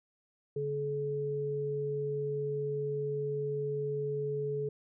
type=tone pair together; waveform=sine; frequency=142.6 / 427.6 Hz; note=C#3 / A4; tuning=+49 / -49 cents; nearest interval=octave + perfect fifth; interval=1902 cents; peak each=-37 / -32 dBFS; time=0.56-4.69 s; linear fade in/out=5 ms; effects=none